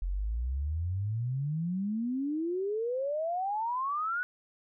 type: exponential sweep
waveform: sine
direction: up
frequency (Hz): 43.03 to 1493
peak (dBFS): -29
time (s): 0.02-4.23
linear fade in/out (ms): 0
effects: none